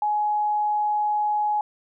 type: tone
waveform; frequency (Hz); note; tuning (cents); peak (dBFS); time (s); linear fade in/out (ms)
sine; 840; G#5; +19; -20; 0.02-1.61; 2
effects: none